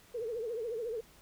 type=tone with vibrato; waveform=sine; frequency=459.6 Hz; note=A#4; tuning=25 cents flat; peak=-34 dBFS; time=0.14-1.01 s; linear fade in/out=10 ms; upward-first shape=triangle; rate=14 Hz; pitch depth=140 cents each way; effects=pink hiss -60 dBFS RMS until 1.21 s